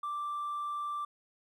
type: tone with hard clipping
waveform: triangle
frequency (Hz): 1174.7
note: D6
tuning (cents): 0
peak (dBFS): -33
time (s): 0.03-1.05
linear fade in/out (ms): 5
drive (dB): 2
effects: none